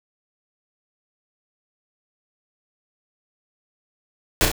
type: noise with echo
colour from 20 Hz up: pink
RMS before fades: -17 dBFS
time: 4.41-4.45 s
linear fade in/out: 0 ms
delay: 33 ms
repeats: 2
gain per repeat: -4 dB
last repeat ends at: 4.516 s
effects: none